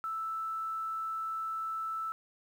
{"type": "tone", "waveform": "sine", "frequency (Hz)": 1318.5, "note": "E6", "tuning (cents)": 0, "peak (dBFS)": -33, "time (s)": [0.04, 2.12], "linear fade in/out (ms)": 0, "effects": ["10-bit"]}